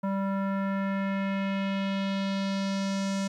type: tone with low-pass filter sweep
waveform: square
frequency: 195.4 Hz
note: G3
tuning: 5 cents flat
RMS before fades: -29 dBFS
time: 0.03-3.28 s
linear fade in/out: 10 ms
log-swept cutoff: 1100 to 7100 Hz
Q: 1.8
effects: 11-bit